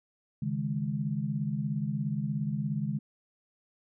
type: chord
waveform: sine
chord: C# suspended second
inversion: none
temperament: equal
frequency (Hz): 138.59 / 155.56 / 207.7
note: C#3 / D#3 / G#3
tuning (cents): 0 / 0 / 0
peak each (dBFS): -33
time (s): 0.42-2.99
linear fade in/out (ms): 5
effects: none